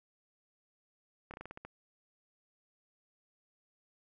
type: slowing click train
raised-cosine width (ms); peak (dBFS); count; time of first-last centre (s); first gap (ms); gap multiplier
0.5; -30; 8; 1.31-1.65; 28; 1.18
effects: none